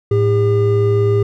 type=tone pair together; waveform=triangle; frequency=109.1 / 402.7 Hz; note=A2 / G4; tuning=-14 / +47 cents; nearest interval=octave + major seventh; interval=2261 cents; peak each=-12 dBFS; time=0.11-1.23 s; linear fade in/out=5 ms; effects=none